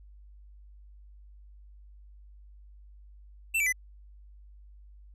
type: tone with pitch steps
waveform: square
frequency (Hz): 2679 / 2319 / 2007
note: E7 / D7 / B6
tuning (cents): +27 / -22 / +27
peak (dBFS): -25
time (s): 3.54-3.726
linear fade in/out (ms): 10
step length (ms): 62
effects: added 50 Hz sine -49 dBFS peak until 5.14 s + resampled to 32000 Hz